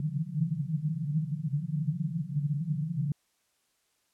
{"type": "band-pass noise", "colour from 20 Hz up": "pink", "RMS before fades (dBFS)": -31, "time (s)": [0, 3.12], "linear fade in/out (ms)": 2, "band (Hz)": [140, 170], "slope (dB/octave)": 96, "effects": ["white hiss -73 dBFS RMS until 4.13 s", "low-pass 11000 Hz 12 dB/octave"]}